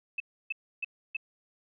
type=tone bursts; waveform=sine; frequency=2620 Hz; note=E7; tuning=11 cents flat; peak=-29 dBFS; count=4; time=0.18-1.168 s; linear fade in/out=5 ms; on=22 ms; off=300 ms; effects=none